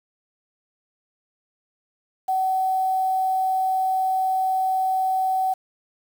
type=tone with quantisation; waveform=sine; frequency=756 Hz; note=F#5; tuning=37 cents sharp; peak=-19 dBFS; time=2.28-5.54 s; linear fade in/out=10 ms; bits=7; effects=none